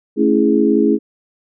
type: chord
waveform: sine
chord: A major seventh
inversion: none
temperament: equal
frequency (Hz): 220 / 277.2 / 329.6 / 415.3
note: A3 / C#4 / E4 / G#4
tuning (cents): 0 / 0 / 0 / 0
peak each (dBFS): -16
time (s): 0.16-0.99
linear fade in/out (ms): 50
effects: none